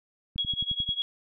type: click train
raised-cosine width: 5 ms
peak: -26 dBFS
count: 7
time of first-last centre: 0.36-0.891 s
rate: 11.3 Hz
type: tone with tremolo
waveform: sine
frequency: 3322 Hz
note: G#7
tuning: in tune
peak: -23 dBFS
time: 0.38-1.02 s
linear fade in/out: 0 ms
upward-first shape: triangle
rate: 10 Hz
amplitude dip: 95%
effects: none